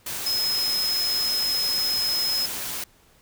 sine tone in noise, 5130 Hz, E8, 48 cents flat, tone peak -22 dBFS, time 0.26-2.46 s, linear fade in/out 5 ms, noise white, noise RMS -31 dBFS, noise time 0.06-2.84 s, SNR +6 dB, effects pink hiss -58 dBFS RMS until 3.21 s

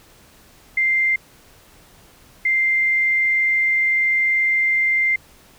sine tone pair in turn, 2093 / 2093 Hz, C7 / C7, 0 / 0 cents, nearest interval unison, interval 0 cents, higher neither, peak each -15 dBFS, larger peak neither, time 0.77-1.16 / 2.45-5.16 s, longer second, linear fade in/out 5 ms, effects pink hiss -50 dBFS RMS until 5.58 s

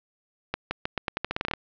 accelerating click train, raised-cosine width 0.3 ms, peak -10 dBFS, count 14, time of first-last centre 0.54-1.536 s, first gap 170 ms, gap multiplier 0.85, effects low-pass 4000 Hz 12 dB/octave

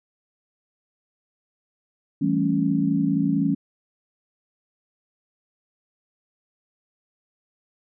sine chord, A dominant seventh, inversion second, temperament equal, 164.81 / 196 / 220 / 277.2 Hz, E3 / G3 / A3 / C#4, 0 / 0 / 0 / 0 cents, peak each -25 / -25 / -27 / -22 dBFS, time 2.21-3.55 s, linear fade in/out 10 ms, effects none

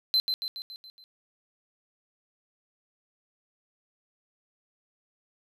triangle tone with echo, 4076 Hz, C8, 46 cents flat, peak -19 dBFS, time 0.14-0.2 s, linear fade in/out 0 ms, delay 140 ms, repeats 6, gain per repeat -5 dB, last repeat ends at 1.04 s, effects none

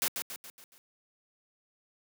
white noise with echo, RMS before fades -29 dBFS, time 0.02-0.08 s, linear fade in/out 0 ms, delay 140 ms, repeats 5, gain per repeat -6 dB, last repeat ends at 0.78 s, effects high-pass 200 Hz 12 dB/octave

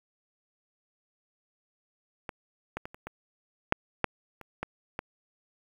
clicks, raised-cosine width 0.5 ms, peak -20 / -18 / -23 / -30 / -23 / -6 / -8 / -29 / -17 / -17 dBFS, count 10, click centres 2.292 / 2.77 / 2.855 / 2.945 / 3.07 / 3.724 / 4.043 / 4.413 / 4.63 / 4.991 s, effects 8-bit

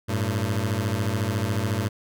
sawtooth beating tone pair, 98 / 112 Hz, G2 / A2, 0 / +31 cents, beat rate 14 Hz, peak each -22 dBFS, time 0.08-1.89 s, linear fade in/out 20 ms, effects none

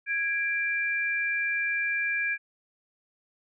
sine tone pair together, 1651 / 2359 Hz, G#6 / D7, -11 / +7 cents, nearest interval tritone, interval 618 cents, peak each -28 dBFS, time 0.06-2.38 s, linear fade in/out 50 ms, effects none

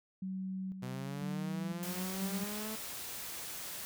sine tone with tremolo, 188.9 Hz, F#3, 36 cents sharp, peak -36 dBFS, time 0.22-2.44 s, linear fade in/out 5 ms, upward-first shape square, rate 1 Hz, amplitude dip 50%
sawtooth linear sweep, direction up, 124.7 to 220 Hz, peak -36 dBFS, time 0.82-2.76 s, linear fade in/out 10 ms
white noise, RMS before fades -43 dBFS, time 1.83-3.85 s, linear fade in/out 0 ms
effects none

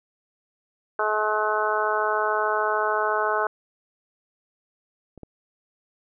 harmonic tone, 213.6 Hz, G#3, 49 cents sharp, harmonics 2 / 3 / 4 / 5 / 6 / 7, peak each -28 / -28 / -28 / -28 / -28 / -28 dBFS, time 0.99-3.47 s, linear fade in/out 2 ms
clicks, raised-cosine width 2 ms, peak -30 / -25 dBFS, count 2, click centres 5.177 / 5.233 s
effects none

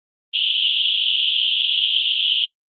pink band-pass noise, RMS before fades -19 dBFS, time 0.33-2.46 s, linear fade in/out 20 ms, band 2900 to 3400 Hz, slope 96 dB/octave, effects noise-tail reverb RT60 0.1 s tail -22 dB re dry + Opus 32 kbps

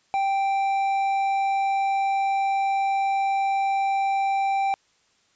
sine tone with hard clipping, 784 Hz, G5, in tune, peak -22 dBFS, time 0.14-4.74 s, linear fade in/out 0 ms, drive 6 dB, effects white hiss -64 dBFS RMS until 5.35 s + resampled to 16000 Hz

